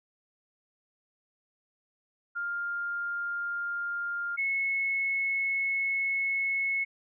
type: tone pair in turn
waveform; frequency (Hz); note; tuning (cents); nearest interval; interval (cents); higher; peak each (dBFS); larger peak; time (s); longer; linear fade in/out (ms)
sine; 1402 / 2191; F6 / C#7; +6 / -21; minor sixth; 773; second; -30 / -26; second; 2.35-4.37 / 4.37-6.85; second; 20
effects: none